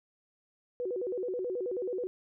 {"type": "tone with vibrato", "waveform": "sine", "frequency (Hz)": 426.8, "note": "G#4", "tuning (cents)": 47, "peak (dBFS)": -31, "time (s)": [0.8, 2.07], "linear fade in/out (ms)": 0, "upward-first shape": "square", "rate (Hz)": 9.3, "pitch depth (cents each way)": 240, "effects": []}